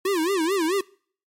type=tone with vibrato; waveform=square; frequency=355.2 Hz; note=F4; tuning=29 cents sharp; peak=-21 dBFS; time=0.05-0.81 s; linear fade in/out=5 ms; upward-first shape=sine; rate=4.6 Hz; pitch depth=220 cents each way; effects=noise-tail reverb RT60 0.5 s tail -23 dB re dry + MP3 64 kbps